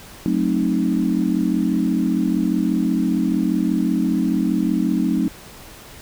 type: chord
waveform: sine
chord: F# diminished seventh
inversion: none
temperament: equal with one note detuned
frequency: 185 / 220 / 266 / 311.1 Hz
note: F#3 / A3 / C4 / Eb4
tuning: 0 / 0 / +29 / 0 cents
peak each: -22 dBFS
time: 0.26-5.28 s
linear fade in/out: 0 ms
effects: pink hiss -41 dBFS RMS until 6.01 s